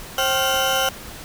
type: tone cluster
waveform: 35% pulse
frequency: 533 / 775 / 1394 / 3034 Hz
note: C5 / G5 / F6 / F#7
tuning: +32 / -20 / -4 / +43 cents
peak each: -22 dBFS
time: 0.18-0.89 s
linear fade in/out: 2 ms
effects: pink hiss -37 dBFS RMS until 1.24 s